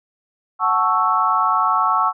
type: chord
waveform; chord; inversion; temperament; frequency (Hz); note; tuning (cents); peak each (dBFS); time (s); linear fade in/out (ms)
sine; F# minor seventh; none; equal; 740 / 880 / 1108.7 / 1318.5; F#5 / A5 / C#6 / E6; 0 / 0 / 0 / 0; -23 / -22 / -18 / -19; 0.59-2.13; 50
effects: none